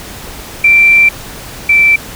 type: tone pair in turn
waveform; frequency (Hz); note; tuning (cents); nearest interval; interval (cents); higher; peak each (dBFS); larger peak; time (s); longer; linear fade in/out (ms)
sine; 2349 / 2333; D7 / D7; 0 / -12; unison; 12; first; -3 / -4; first; 0.64-1.09 / 1.69-1.96; first; 5
effects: pink hiss -28 dBFS RMS until 2.15 s